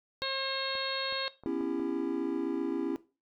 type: clicks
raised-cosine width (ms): 1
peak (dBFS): -34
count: 6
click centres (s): 0.22 / 0.753 / 1.125 / 1.436 / 1.61 / 1.798
type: harmonic tone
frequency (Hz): 537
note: C5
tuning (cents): +45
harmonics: 1 / 2 / 3 / 4 / 5 / 6 / 7 / 8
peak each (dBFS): -37 / -39 / -40 / -43 / -43 / -43 / -37 / -37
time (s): 0.22-1.28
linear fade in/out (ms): 0
type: chord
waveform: triangle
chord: C# half-diminished seventh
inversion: third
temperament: just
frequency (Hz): 249.5 / 277.2 / 332.6 / 399.1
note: B3 / C#4 / E4 / G4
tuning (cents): +18 / 0 / +16 / +31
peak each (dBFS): -37 / -32 / -31 / -36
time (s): 1.46-2.96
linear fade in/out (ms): 0
effects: noise-tail reverb RT60 0.3 s tail -17 dB re dry